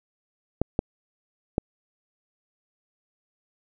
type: clicks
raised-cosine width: 2 ms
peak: -8 dBFS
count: 3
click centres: 0.616 / 0.791 / 1.581 s
effects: none